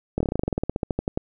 slowing click train, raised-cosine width 2 ms, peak -10 dBFS, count 20, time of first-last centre 0.18-1.175 s, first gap 24 ms, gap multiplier 1.08, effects none

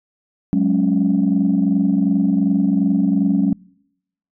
sine chord, F# suspended second, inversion none, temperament equal, 185 / 207.7 / 277.2 Hz, F#3 / G#3 / C#4, 0 / 0 / 0 cents, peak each -17 dBFS, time 0.53-3.53 s, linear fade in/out 0 ms, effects noise-tail reverb RT60 0.8 s tail -26 dB re dry + tanh soft clip ceiling -7 dBFS

